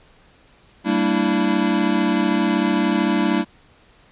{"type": "chord", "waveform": "square", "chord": "E half-diminished seventh", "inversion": "first", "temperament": "equal with one note detuned", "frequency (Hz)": [196, 229.1, 293.7, 329.6], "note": ["G3", "Bb3", "D4", "E4"], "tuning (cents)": [0, -30, 0, 0], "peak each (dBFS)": -23, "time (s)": [0.84, 3.45], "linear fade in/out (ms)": 50, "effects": ["pink hiss -53 dBFS RMS until 4.11 s", "resampled to 8000 Hz"]}